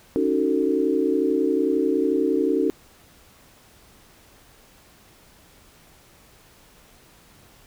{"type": "chord", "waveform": "sine", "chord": "D# half-diminished seventh", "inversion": "third", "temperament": "just", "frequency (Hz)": [280, 311.1, 373.4, 448], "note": ["C#4", "D#4", "F#4", "A4"], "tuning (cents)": [18, 0, 16, 31], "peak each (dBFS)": -24, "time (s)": [0.16, 2.7], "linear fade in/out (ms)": 0, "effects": ["pink hiss -53 dBFS RMS until 7.66 s"]}